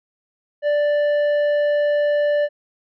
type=tone with tanh clipping; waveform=sine; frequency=587.3 Hz; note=D5; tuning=in tune; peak=-17 dBFS; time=0.62-2.49 s; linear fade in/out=50 ms; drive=8 dB; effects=none